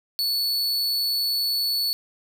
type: tone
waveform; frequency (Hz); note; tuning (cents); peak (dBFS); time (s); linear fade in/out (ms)
45% pulse; 4435; C#8; 0; -21; 0.19-1.93; 0
effects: none